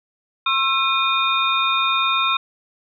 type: tone cluster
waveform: sine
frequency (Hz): 1075 / 1336 / 2458 / 3665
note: C6 / E6 / D#7 / A#7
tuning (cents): +47 / +23 / -22 / -30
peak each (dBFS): -22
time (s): 0.46-2.37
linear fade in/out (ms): 5
effects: none